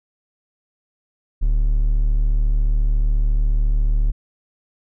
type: tone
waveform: triangle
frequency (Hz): 37.08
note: D1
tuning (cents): +17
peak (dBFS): -12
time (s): 1.41-4.12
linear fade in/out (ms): 20
effects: none